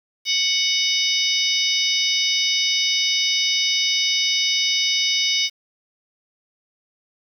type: harmonic tone with a mistuned harmonic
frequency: 740 Hz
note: F#5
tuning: in tune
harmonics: 3 / 4 / 5 / 6 / 7 / 8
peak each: -25 / -24 / -23 / -28 / -24 / -28 dBFS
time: 0.25-5.5 s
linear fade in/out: 50 ms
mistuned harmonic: 6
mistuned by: +93 cents
effects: 8-bit